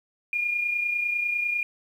sine tone pair together, 2421 / 2451 Hz, D#7 / D#7, -48 / -27 cents, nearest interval unison, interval 21 cents, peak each -24 / -34 dBFS, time 0.33-1.63 s, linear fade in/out 2 ms, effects 9-bit

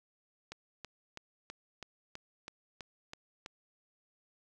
click train, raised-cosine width 0.2 ms, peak -26 dBFS, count 10, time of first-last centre 0.52-3.461 s, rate 3.06 Hz, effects none

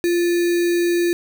sine tone with sample-and-hold, 346 Hz, F4, 16 cents flat, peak -15 dBFS, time 0.04-1.13 s, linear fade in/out 0 ms, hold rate 2100 Hz, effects none

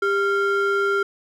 triangle ring-modulated tone, 892 Hz, A5, 23 cents sharp, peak -13 dBFS, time 0.02-1.03 s, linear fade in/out 5 ms, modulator 494 Hz, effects none

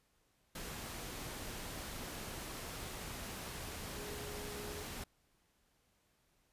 sine tone in noise, 415.3 Hz, G#4, in tune, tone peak -48 dBFS, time 3.96-4.83 s, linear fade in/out 5 ms, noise pink, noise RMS -45 dBFS, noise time 0.55-5.04 s, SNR -6 dB, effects pink hiss -75 dBFS RMS until 6.52 s + resampled to 32000 Hz

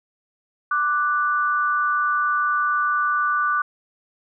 sine tone pair together, 1175.6 / 1480 Hz, D6 / F#6, +1 / 0 cents, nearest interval major third, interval 399 cents, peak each -20 / -22 dBFS, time 0.71-3.62 s, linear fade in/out 5 ms, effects none

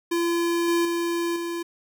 square tone with level steps, 340.8 Hz, F4, 42 cents flat, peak -22 / -20 / -24 / -28 dBFS, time 0.11-1.63 s, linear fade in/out 10 ms, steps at 0.68 / 0.85 / 1.36 s, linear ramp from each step 2 ms, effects 10-bit

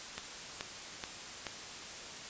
click train, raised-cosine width 0.2 ms, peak -20 dBFS, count 4, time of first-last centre 0.18-1.468 s, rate 2.33 Hz, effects white hiss -45 dBFS RMS until 2.29 s + resampled to 16000 Hz

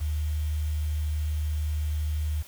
sine tone with quantisation, 76 Hz, D#2, 40 cents flat, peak -25 dBFS, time 0-2.43 s, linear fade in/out 20 ms, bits 8, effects white hiss -50 dBFS RMS until 2.47 s

